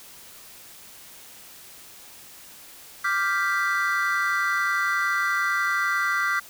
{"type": "chord", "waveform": "triangle", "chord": "G dominant seventh", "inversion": "second", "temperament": "equal", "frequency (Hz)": [1174.7, 1396.9, 1568, 1975.5], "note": ["D6", "F6", "G6", "B6"], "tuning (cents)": [0, 0, 0, 0], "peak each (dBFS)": -25, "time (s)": [3.04, 6.4], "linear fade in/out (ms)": 10, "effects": ["tanh soft clip ceiling -11 dBFS", "white hiss -46 dBFS RMS until 6.49 s"]}